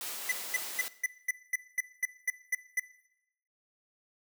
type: noise with tremolo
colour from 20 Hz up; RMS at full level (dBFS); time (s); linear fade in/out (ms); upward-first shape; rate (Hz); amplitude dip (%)
white; -38; 0.01-0.88; 0; triangle; 3.9; 25
type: tone bursts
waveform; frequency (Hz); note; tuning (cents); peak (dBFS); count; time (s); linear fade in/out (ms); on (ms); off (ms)
square; 2000; B6; +21; -27; 11; 0.29-2.798; 5; 28; 220
effects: noise-tail reverb RT60 0.8 s tail -17 dB re dry + high-pass 300 Hz 12 dB/octave